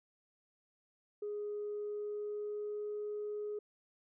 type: tone with pitch glide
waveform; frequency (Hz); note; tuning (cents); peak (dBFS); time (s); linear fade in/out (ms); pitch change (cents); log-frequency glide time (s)
sine; 415.3 to 418.2; G#4 to G#4; 0 to +12; -36; 1.22-3.59; 5; +12; 1.48-2.89
effects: tanh soft clip ceiling -33 dBFS